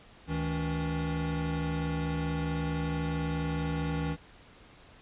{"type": "tone cluster", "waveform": "square", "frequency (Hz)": [71.9, 159.6, 283.2], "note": ["D2", "D#3", "C#4"], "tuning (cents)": [-36, 44, 37], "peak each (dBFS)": [-37, -32, -37], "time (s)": [0.27, 4.17], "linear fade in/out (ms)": 50, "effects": ["pink hiss -55 dBFS RMS until 5.01 s", "resampled to 8000 Hz"]}